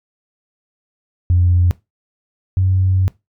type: tone pair in turn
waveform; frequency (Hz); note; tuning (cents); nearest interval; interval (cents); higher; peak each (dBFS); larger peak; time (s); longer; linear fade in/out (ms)
sine; 88.5 / 93.76; F2 / F#2; +23 / +23; minor second; 100; second; -9 / -11; first; 1.3-1.71 / 2.57-3.08; second; 0
effects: noise-tail reverb RT60 0.2 s tail -20 dB re dry + tanh soft clip ceiling -5 dBFS